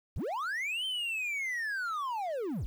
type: linear two-way sweep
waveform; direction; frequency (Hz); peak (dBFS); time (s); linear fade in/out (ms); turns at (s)
triangle; up then down; 32.73 to 3136 to 32.73; -30; 0.16-2.66; 0; 0.85
effects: 10-bit